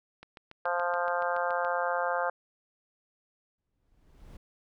click train, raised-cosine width 0.3 ms, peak -30 dBFS, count 11, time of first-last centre 0.23-1.648 s, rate 7.05 Hz
harmonic tone, 175.1 Hz, F3, 5 cents sharp, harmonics 3 / 4 / 5 / 6 / 7 / 8 / 9, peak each -32 / -33 / -34 / -37 / -36 / -37 / -36 dBFS, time 0.65-2.3 s, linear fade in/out 5 ms
brown noise with exponential growth, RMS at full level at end -45 dBFS, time 3.58-4.37 s, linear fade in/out 5 ms, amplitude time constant 170 ms
effects none

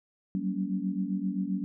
sine tone cluster, 186.1 / 193.7 / 236.2 / 282.3 Hz, F#3 / G3 / A#3 / C#4, +10 / -20 / +23 / +32 cents, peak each -33 / -31 / -38 / -35 dBFS, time 0.35-1.64 s, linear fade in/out 0 ms, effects none

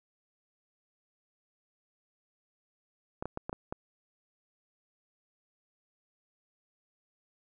clicks, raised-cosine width 1 ms, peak -21 dBFS, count 6, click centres 3.225 / 3.256 / 3.374 / 3.495 / 3.529 / 3.725 s, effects none

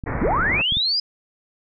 clicks, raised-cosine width 5 ms, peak -18 dBFS, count 11, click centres 0.038 / 0.114 / 0.153 / 0.227 / 0.264 / 0.336 / 0.383 / 0.496 / 0.543 / 0.723 / 0.77 s
pink low-pass noise, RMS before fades -26 dBFS, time 0.06-0.62 s, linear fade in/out 10 ms, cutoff 2200 Hz, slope 96 dB/octave
sine linear sweep, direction up, 157.5 to 5020 Hz, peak -18 dBFS, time 0.21-1 s, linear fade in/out 5 ms
effects none

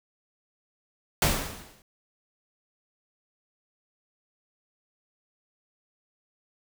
pink noise with exponential decay, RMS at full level -20 dBFS, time 1.22-1.82 s, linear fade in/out 2 ms, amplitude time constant 130 ms, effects none

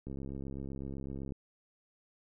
click train, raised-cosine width 3 ms, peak -29 dBFS, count 86, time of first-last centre 0.07-1.322 s, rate 67.9 Hz, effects none

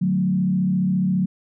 sine tone with frequency modulation, 185 Hz, F#3, in tune, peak -17 dBFS, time 0.01-1.26 s, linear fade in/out 10 ms, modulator 34.6 Hz, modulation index 0.76, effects none

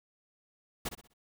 pink noise with echo, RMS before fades -34 dBFS, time 0.85-0.89 s, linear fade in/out 10 ms, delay 62 ms, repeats 4, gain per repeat -9 dB, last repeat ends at 1.138 s, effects none

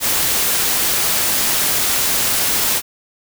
white noise, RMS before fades -17 dBFS, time 0-2.82 s, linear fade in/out 50 ms, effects none

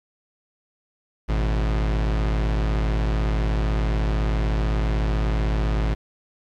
45% pulse tone pair together, 53.77 / 123.47 Hz, A1 / B2, -39 / 0 cents, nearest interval octave + major second, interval 1439 cents, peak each -20 / -30 dBFS, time 1.28-5.95 s, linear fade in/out 20 ms, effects low-pass 4000 Hz 12 dB/octave + 10-bit

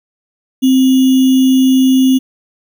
sine tone with sample-and-hold, 261.6 Hz, C4, in tune, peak -6 dBFS, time 0.62-2.19 s, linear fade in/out 20 ms, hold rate 3150 Hz, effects none

